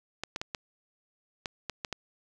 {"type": "clicks", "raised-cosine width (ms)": 0.2, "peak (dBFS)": -16, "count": 8, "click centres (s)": [0.236, 0.361, 0.415, 0.548, 1.458, 1.697, 1.848, 1.927], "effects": []}